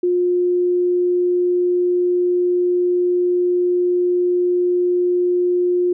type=tone; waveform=sine; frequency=356.3 Hz; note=F4; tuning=35 cents sharp; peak=-14 dBFS; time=0.03-5.93 s; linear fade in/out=5 ms; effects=none